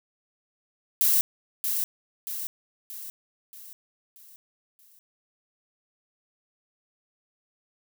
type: noise with echo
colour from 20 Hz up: violet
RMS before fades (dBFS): -21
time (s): 1.01-1.21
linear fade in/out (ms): 0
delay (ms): 630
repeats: 6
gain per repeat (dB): -6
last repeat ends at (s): 4.99
effects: none